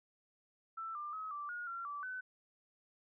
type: tone with pitch steps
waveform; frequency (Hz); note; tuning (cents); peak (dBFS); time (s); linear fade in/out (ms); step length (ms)
sine; 1329 / 1192 / 1278 / 1169 / 1438 / 1370 / 1159 / 1510; E6 / D6 / D#6 / D6 / F#6 / F6 / D6 / F#6; +14 / +25 / +46 / -8 / -50 / -34 / -23 / +35; -40; 0.77-2.21; 10; 180
effects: none